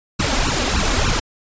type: noise with flanger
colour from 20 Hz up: pink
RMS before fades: -18 dBFS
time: 0.19-1.2 s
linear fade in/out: 10 ms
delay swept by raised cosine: 0.7 to 3.7 ms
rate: 3.4 Hz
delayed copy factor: +1
effects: resampled to 16000 Hz